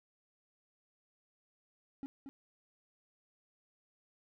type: tone with echo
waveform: triangle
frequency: 273.8 Hz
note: C#4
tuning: 21 cents flat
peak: -37 dBFS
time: 2.03-2.06 s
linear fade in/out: 0 ms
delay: 230 ms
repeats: 1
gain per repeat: -6 dB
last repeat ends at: 2.29 s
effects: none